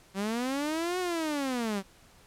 sawtooth linear two-way sweep, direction up then down, 187.8 to 370 to 187.8 Hz, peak -25 dBFS, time 0.14-1.83 s, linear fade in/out 50 ms, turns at 0.99 s, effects pink hiss -58 dBFS RMS until 2.26 s + low-pass 12000 Hz 12 dB/octave

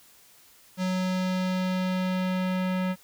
square tone with low-pass filter sweep, 184.9 Hz, F#3, 1 cent flat, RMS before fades -27 dBFS, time 0.77-2.96 s, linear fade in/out 50 ms, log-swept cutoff 6000 to 2600 Hz, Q 1.1, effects white hiss -56 dBFS RMS until 3.03 s

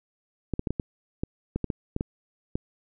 clicks, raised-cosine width 3 ms, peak -14 dBFS, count 12, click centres 0.537 / 0.594 / 0.672 / 0.706 / 0.798 / 1.235 / 1.56 / 1.643 / 1.702 / 1.964 / 2.009 / 2.555 s, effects none

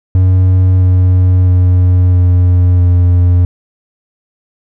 triangle tone with pitch steps, 92.5 / 91.54 / 90.6 / 89.66 / 88.73 Hz, F#2 / F#2 / F#2 / F2 / F2, 0 / -18 / -36 / +46 / +28 cents, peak -3 dBFS, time 0.15-3.45 s, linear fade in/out 0 ms, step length 660 ms, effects none

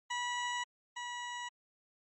20% pulse tone pair in turn, 974 / 970.2 Hz, B5 / B5, -24 / -31 cents, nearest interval unison, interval 7 cents, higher first, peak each -29 / -34 dBFS, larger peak first, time 0.1-0.64 / 0.96-1.49 s, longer first, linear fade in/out 10 ms, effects MP3 32 kbps

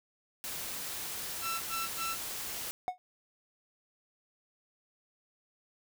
white noise, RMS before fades -39 dBFS, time 0.44-2.71 s, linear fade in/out 0 ms
sawtooth tone bursts, 1338 Hz, E6, 25 cents sharp, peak -30 dBFS, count 3, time 1.41-2.166 s, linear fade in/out 50 ms, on 200 ms, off 78 ms
triangle tone with exponential decay, 732 Hz, F#5, 19 cents flat, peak -24 dBFS, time 2.88-2.98 s, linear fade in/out 0 ms, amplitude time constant 21 ms
effects none

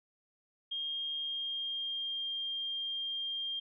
sine tone with pitch glide, 3226 to 3202 Hz, G7 to G7, +49 to +36 cents, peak -34 dBFS, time 0.71-3.6 s, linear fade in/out 10 ms, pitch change -13 cents, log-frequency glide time 1.13-2.29 s, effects none

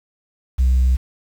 sine tone, 63.7 Hz, C2, 46 cents flat, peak -10 dBFS, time 0.58-0.97 s, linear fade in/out 20 ms, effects tanh soft clip ceiling -10 dBFS + 7-bit

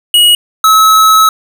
square tone pair in turn, 2902 / 1292.7 Hz, F#7 / E6, -34 / -34 cents, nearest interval octave + major second, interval 1400 cents, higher first, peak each -4 dBFS, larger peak neither, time 0.14-0.35 / 0.64-1.29 s, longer second, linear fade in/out 2 ms, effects none

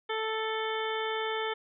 harmonic tone, 440.2 Hz, A4, 1 cent sharp, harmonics 1 / 2 / 3 / 4 / 5 / 7 / 8, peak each -33 / -36 / -38 / -39 / -40 / -41 / -42 dBFS, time 0.09-1.54 s, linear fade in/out 10 ms, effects none

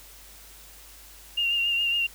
sine tone with vibrato, 2794 Hz, F7, in tune, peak -22 dBFS, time 1.37-2.07 s, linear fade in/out 10 ms, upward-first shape triangle, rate 7.2 Hz, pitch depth 36 cents each way, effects added 50 Hz sine -52 dBFS peak until 2.14 s + white hiss -49 dBFS RMS until 2.14 s

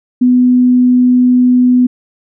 sine tone, 249.3 Hz, B3, 16 cents sharp, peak -5 dBFS, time 0.21-1.87 s, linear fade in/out 10 ms, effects none

